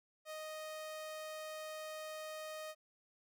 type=tone; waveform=sawtooth; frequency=622.3 Hz; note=D#5; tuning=in tune; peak=-40 dBFS; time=0.25-2.75 s; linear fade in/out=50 ms; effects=none